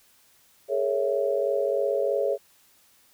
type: chord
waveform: sine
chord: A# half-diminished seventh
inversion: third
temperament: equal with one note detuned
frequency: 415.3 / 458.4 / 554.4 / 659.3 Hz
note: G#4 / A#4 / C#5 / E5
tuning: 0 / -29 / 0 / 0 cents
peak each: -27 / -31 / -25 / -31 dBFS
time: 0.68-2.38 s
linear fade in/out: 50 ms
effects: white hiss -60 dBFS RMS until 3.13 s